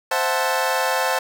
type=chord; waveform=25% pulse; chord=F# half-diminished seventh; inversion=second; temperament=equal; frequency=523.3 / 659.3 / 740 / 880 Hz; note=C5 / E5 / F#5 / A5; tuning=0 / 0 / 0 / 0 cents; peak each=-20 / -23 / -22 / -20 dBFS; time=0.11-1.19 s; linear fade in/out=5 ms; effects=none